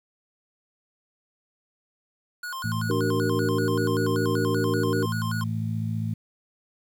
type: tone with vibrato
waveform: square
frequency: 1238 Hz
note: D#6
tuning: 9 cents flat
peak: -32 dBFS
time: 2.43-5.44 s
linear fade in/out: 5 ms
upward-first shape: square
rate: 5.2 Hz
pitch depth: 280 cents each way
type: harmonic tone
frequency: 55 Hz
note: A1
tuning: in tune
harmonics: 2 / 3 / 4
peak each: -27 / -32 / -32 dBFS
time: 2.64-6.14 s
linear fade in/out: 5 ms
type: chord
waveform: sine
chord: D augmented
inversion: none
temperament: equal with one note detuned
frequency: 293.7 / 378.9 / 466.2 Hz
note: D4 / F#4 / A#4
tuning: 0 / +41 / 0 cents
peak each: -28 dBFS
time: 2.89-5.06 s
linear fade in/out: 10 ms
effects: 9-bit